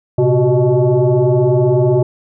sine tone with frequency modulation, 116.54 Hz, A#2, in tune, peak -9 dBFS, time 0.18-2.03 s, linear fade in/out 5 ms, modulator 249 Hz, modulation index 1.9, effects none

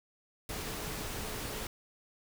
sine tone in noise, 429.3 Hz, A4, 43 cents flat, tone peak -49 dBFS, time 0.49-1.67 s, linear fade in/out 2 ms, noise pink, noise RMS -39 dBFS, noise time 0.49-1.67 s, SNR -13 dB, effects none

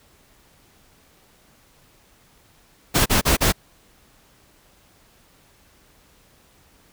pink noise bursts, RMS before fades -17 dBFS, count 4, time 2.94-3.525 s, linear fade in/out 20 ms, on 120 ms, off 35 ms, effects pink hiss -56 dBFS RMS until 6.92 s

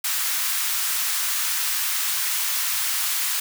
white high-pass noise, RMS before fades -24 dBFS, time 0.04-3.4 s, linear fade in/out 5 ms, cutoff 1000 Hz, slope 24 dB/octave, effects none

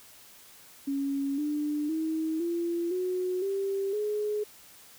sine tone with pitch steps, 277.2 / 297.1 / 318.4 / 341.3 / 365.8 / 392 / 420.2 Hz, C#4 / D4 / D#4 / F4 / F#4 / G4 / G#4, 0 / +20 / +40 / -40 / -20 / 0 / +20 cents, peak -27 dBFS, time 0.87-4.44 s, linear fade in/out 10 ms, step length 510 ms, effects white hiss -53 dBFS RMS until 4.98 s

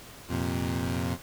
20% pulse chord, F suspended fourth, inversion none, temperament equal, 87.31 / 116.54 / 130.81 Hz, F2 / Bb2 / C3, 0 / 0 / 0 cents, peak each -26 / -28 / -30 dBFS, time 0.28-1.18 s, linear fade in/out 50 ms, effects pink hiss -47 dBFS RMS until 1.22 s

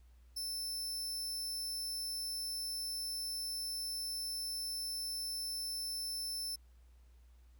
sawtooth tone, 5300 Hz, E8, 9 cents sharp, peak -35 dBFS, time 0.36-6.56 s, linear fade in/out 10 ms, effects added 60 Hz sine -58 dBFS peak until 7.59 s + pink hiss -75 dBFS RMS until 7.59 s

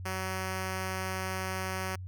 5% pulse tone, 188 Hz, F#3, 28 cents sharp, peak -22 dBFS, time 0.05-1.96 s, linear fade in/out 10 ms, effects added 92 Hz sine -38 dBFS peak until 2.07 s

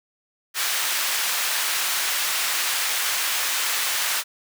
pink high-pass noise, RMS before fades -24 dBFS, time 0.54-4.24 s, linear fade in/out 50 ms, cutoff 1400 Hz, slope 12 dB/octave, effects none

